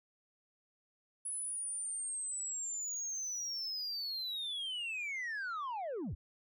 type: linear sweep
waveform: sine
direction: down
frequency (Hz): 10290 to 46.84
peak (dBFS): -34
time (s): 1.25-6.15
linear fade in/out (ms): 10
effects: tanh soft clip ceiling -36 dBFS